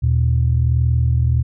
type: tone pair together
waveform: sine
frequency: 78.58 / 120 Hz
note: D#2 / B2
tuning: +18 / -49 cents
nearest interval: perfect fifth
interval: 733 cents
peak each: -15 dBFS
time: 0.02-1.43 s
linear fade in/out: 20 ms
effects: tanh soft clip ceiling -6 dBFS